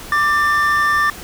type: tone pair together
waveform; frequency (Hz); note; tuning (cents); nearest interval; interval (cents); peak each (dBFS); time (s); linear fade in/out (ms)
triangle; 1177 / 1790.1; D6 / A6; +3 / +29; perfect fifth; 726; -14; 0.12-1.1; 2
effects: pink hiss -34 dBFS RMS until 1.23 s